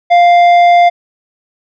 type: tone with tanh clipping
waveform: sine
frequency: 698.5 Hz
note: F5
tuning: in tune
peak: -5 dBFS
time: 0.1-0.9 s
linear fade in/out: 20 ms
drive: 9 dB
effects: none